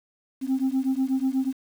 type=beating tone pair; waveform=sine; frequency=260.2 / 268.4 Hz; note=C4 / C4; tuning=-9 / +44 cents; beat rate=8.2 Hz; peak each=-23 / -23 dBFS; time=0.41-1.53 s; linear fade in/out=50 ms; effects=tanh soft clip ceiling -18 dBFS + 8-bit